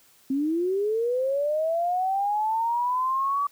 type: linear sweep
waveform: sine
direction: up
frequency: 261.6 to 1151 Hz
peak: -22 dBFS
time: 0.3-3.47 s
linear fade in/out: 5 ms
effects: white hiss -58 dBFS RMS until 3.51 s